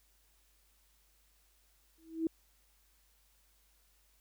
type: tone with exponential growth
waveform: sine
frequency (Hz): 324.7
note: E4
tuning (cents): -26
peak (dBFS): -26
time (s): 1.98-2.27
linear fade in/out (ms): 2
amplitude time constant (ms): 61
effects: added 50 Hz sine -70 dBFS peak until 4.2 s + white hiss -71 dBFS RMS until 4.2 s